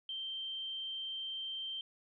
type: tone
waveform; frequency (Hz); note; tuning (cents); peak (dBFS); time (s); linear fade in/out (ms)
sine; 3136; G7; 0; -38; 0.09-1.81; 2
effects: none